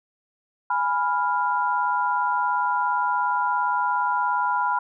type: chord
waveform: sine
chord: F diminished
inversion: first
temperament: equal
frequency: 830.6 / 987.8 / 1396.9 Hz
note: Ab5 / Cb6 / F6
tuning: 0 / 0 / 0 cents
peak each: -27 / -22 / -27 dBFS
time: 0.7-4.79 s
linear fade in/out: 5 ms
effects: none